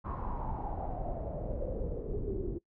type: noise with low-pass filter sweep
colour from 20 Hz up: brown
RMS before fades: -36 dBFS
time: 0.04-2.59 s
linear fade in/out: 20 ms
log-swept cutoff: 1100 to 350 Hz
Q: 7.3
effects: noise-tail reverb RT60 0.1 s tail -20 dB re dry